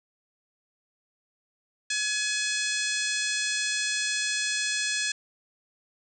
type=harmonic tone; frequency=846 Hz; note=G#5; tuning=32 cents sharp; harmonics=2 / 3 / 4 / 5 / 6 / 7 / 8 / 9 / 10; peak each=-31 / -33 / -34 / -35 / -36 / -36 / -37 / -38 / -38 dBFS; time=1.9-5.12 s; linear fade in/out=5 ms; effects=none